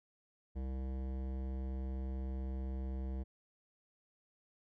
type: tone with hard clipping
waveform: sine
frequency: 65.41 Hz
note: C2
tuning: in tune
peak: -39 dBFS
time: 0.55-3.24 s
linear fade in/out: 20 ms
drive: 16 dB
effects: none